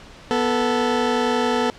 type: tone pair together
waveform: 20% pulse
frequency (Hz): 245.6 / 440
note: B3 / A4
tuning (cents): -9 / 0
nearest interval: minor seventh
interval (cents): 1009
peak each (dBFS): -16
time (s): 0.31-1.7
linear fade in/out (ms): 0
effects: pink hiss -43 dBFS RMS until 1.78 s + low-pass 5000 Hz 12 dB/octave